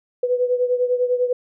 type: beating tone pair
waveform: sine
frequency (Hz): 493.9 / 503.9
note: B4 / B4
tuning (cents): 0 / +35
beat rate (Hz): 10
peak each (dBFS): -18 / -23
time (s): 0.23-1.33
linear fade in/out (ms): 5
effects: none